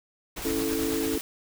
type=noise with tremolo; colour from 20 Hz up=pink; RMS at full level=-35 dBFS; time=0.36-1.16 s; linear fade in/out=10 ms; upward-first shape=sine; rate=9.1 Hz; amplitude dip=50%
type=noise; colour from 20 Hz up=white; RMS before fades=-36 dBFS; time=0.42-1.21 s; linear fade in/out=0 ms
type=chord; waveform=sine; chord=A major; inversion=first; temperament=equal; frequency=277.2 / 329.6 / 440 Hz; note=C#4 / E4 / A4; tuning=0 / 0 / 0 cents; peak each=-30 dBFS; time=0.45-1.18 s; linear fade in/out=2 ms
effects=none